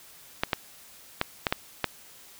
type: clicks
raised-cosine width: 0.3 ms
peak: -7 dBFS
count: 6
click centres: 0.435 / 0.532 / 1.214 / 1.468 / 1.525 / 1.843 s
effects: white hiss -51 dBFS RMS until 2.39 s